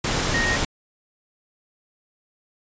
sine tone in noise, 1864.7 Hz, A#6, in tune, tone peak -22 dBFS, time 0.34-0.56 s, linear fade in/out 5 ms, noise pink, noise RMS -23 dBFS, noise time 0.04-0.65 s, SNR -2 dB, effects resampled to 16000 Hz

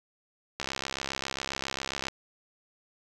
click train, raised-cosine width 0.2 ms, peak -14 dBFS, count 101, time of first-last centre 0.6-2.084 s, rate 67.4 Hz, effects none

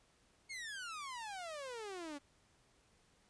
sawtooth exponential sweep, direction down, 2217 to 277.2 Hz, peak -40 dBFS, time 0.49-2.19 s, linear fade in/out 20 ms, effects pink hiss -71 dBFS RMS until 3.29 s + resampled to 22050 Hz

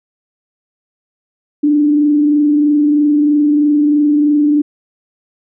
sine tone with frequency modulation, 295.2 Hz, D4, 9 cents sharp, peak -8 dBFS, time 1.63-4.62 s, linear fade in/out 10 ms, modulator 23.1 Hz, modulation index 0.28, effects none

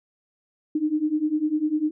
sine beating tone pair, 299.9 / 309.9 Hz, D4 / D#4, +36 / -7 cents, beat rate 10 Hz, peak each -25 / -23 dBFS, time 0.75-1.91 s, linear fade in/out 5 ms, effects none

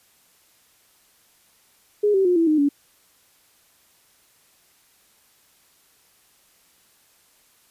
sine tone with pitch steps, 415.3 / 385.3 / 357.4 / 331.5 / 307.5 / 285.3 Hz, G#4 / G4 / F4 / E4 / D#4 / C#4, 0 / -30 / +40 / +10 / -20 / +50 cents, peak -15 dBFS, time 2.03-2.69 s, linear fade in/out 10 ms, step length 110 ms, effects white hiss -59 dBFS RMS until 7.7 s + resampled to 32000 Hz

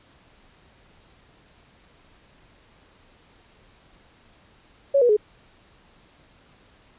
sine tone with pitch steps, 556 / 484 / 421.4 Hz, C#5 / B4 / G#4, +5 / -35 / +25 cents, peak -14 dBFS, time 4.94-5.168 s, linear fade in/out 10 ms, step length 76 ms, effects pink hiss -56 dBFS RMS until 6.98 s + resampled to 8000 Hz

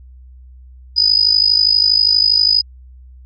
sine tone with amplitude modulation, 4978 Hz, D#8, in tune, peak -6 dBFS, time 0.96-2.62 s, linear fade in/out 20 ms, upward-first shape sine, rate 52.4 Hz, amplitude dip 85%, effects added 63 Hz sine -37 dBFS peak until 3.25 s

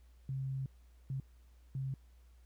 sine tone bursts at uneven times, 133.9 Hz, C3, 40 cents sharp, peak -35 dBFS, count 3, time 0.29-0.66 / 1.1-1.2 / 1.75-1.94 s, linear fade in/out 2 ms, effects added 60 Hz sine -58 dBFS peak until 2.45 s + pink hiss -74 dBFS RMS until 2.45 s

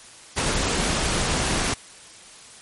pink noise with ADSR envelope, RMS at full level -20 dBFS, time 0.36-1.74 s, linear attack 25 ms, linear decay 4 ms, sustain -3 dB, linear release 4 ms, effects white hiss -45 dBFS RMS until 2.61 s + MP3 48 kbps

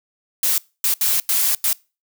blue noise bursts at uneven times, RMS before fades -18 dBFS, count 5, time 0.43-0.58 / 0.84-0.94 / 1.01-1.2 / 1.29-1.55 / 1.64-1.73 s, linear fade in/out 2 ms, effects noise-tail reverb RT60 0.3 s tail -24 dB re dry

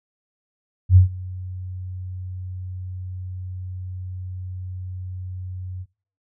sine tone with ADSR envelope, 92 Hz, F#2, 9 cents flat, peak -6 dBFS, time 0.89-5.86 s, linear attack 72 ms, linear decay 120 ms, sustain -23 dB, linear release 47 ms, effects noise-tail reverb RT60 0.4 s tail -22 dB re dry

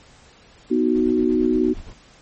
sine chord, B major, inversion none, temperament equal, 246.9 / 311.1 / 370 Hz, B3 / D#4 / F#4, 0 / 0 / 0 cents, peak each -20 / -20 / -20 dBFS, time 0.7-1.74 s, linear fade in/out 20 ms
brown noise with tremolo, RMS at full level -35 dBFS, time 0.95-1.93 s, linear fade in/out 0 ms, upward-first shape sine, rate 8.7 Hz, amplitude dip 65%
effects pink hiss -50 dBFS RMS until 2.21 s + MP3 32 kbps

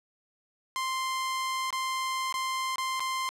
sawtooth tone with dropouts, 1046.5 Hz, C6, in tune, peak -25 dBFS, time 0.76-3.29 s, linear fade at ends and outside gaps 0 ms, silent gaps 1.705-1.727 / 2.325-2.341 / 2.758-2.782 / 2.996-3.004 s, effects low-pass 11000 Hz 12 dB/octave + 11-bit

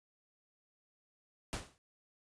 pink noise with exponential decay, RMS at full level -36 dBFS, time 1.53-1.78 s, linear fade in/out 0 ms, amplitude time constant 53 ms, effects resampled to 22050 Hz

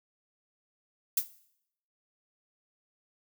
violet noise with exponential decay, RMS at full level -21 dBFS, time 1.17-1.28 s, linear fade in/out 5 ms, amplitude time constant 23 ms, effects noise-tail reverb RT60 0.7 s tail -17 dB re dry

